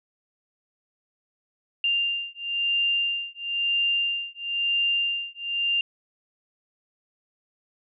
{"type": "beating tone pair", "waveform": "sine", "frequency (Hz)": [2792, 2793], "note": ["F7", "F7"], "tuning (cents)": [-1, -1], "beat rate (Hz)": 1, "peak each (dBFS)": -26, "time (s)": [1.84, 5.81], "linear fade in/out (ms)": 2, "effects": []}